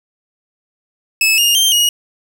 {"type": "tone with pitch steps", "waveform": "sawtooth", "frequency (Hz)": [2602, 2836, 3155, 2886], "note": ["E7", "F7", "G7", "F#7"], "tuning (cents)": [-23, 26, 10, -44], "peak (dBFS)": -7, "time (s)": [1.21, 1.89], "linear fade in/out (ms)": 2, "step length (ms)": 170, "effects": []}